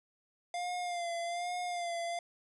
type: tone with vibrato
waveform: square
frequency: 698.5 Hz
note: F5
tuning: in tune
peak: -35 dBFS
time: 0.54-2.19 s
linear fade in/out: 2 ms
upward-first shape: sine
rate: 1.2 Hz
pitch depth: 45 cents each way
effects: resampled to 24000 Hz